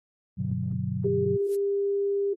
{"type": "chord", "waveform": "sine", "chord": "G major seventh", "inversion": "none", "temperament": "equal", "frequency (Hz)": [98, 123.47, 146.83, 185], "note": ["G2", "B2", "D3", "F#3"], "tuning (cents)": [0, 0, 0, 0], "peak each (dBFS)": [-33, -31, -34, -31], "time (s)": [0.37, 1.37], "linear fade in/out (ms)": 20}
{"type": "tone", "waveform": "sine", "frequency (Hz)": 399.9, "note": "G4", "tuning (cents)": 35, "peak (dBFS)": -23, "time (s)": [1.04, 2.34], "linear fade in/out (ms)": 10}
{"type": "noise with exponential growth", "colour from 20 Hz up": "violet", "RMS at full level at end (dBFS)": -38, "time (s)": [1.37, 1.55], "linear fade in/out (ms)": 0, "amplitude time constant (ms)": 37}
{"effects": ["AAC 32 kbps"]}